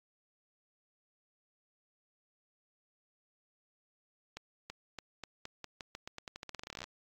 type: accelerating click train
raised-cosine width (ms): 0.2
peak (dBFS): -25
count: 27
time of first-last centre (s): 4.37-6.841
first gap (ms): 330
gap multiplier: 0.87
effects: AAC 48 kbps